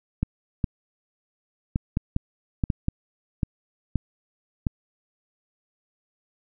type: clicks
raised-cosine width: 5 ms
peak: -10 dBFS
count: 11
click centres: 0.23 / 0.642 / 1.759 / 1.971 / 2.164 / 2.638 / 2.702 / 2.884 / 3.432 / 3.957 / 4.668 s
effects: none